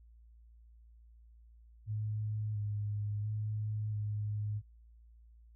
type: tone with pitch steps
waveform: sine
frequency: 107 / 104 / 106.9 / 105 Hz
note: A2 / G#2 / A2 / G#2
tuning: -48 / +3 / -49 / +19 cents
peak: -33 dBFS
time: 1.86-4.62 s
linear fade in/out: 50 ms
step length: 690 ms
effects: added 57 Hz sine -56 dBFS peak until 5.55 s